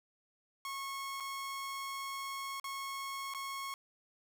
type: tone with dropouts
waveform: sawtooth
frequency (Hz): 1094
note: C#6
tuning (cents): -23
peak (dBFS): -35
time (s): 0.65-3.74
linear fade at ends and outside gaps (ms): 1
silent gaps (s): 1.201-1.205 / 2.599-2.642 / 3.338-3.347
effects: 11-bit